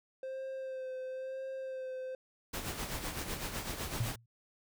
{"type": "tone with vibrato", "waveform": "triangle", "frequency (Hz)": 523.3, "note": "C5", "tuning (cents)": 0, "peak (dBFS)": -36, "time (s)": [0.23, 2.15], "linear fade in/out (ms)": 2, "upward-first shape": "sine", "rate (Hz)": 1, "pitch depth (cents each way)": 23}
{"type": "noise with tremolo", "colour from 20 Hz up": "pink", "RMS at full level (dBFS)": -37, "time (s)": [2.53, 4.16], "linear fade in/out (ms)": 10, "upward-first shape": "sine", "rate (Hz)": 7.9, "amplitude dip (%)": 55}
{"type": "tone with exponential decay", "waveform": "sine", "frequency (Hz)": 115.8, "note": "A#2", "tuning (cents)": -11, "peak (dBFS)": -27, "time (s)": [4, 4.26], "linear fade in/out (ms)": 5, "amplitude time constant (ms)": 56}
{"effects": []}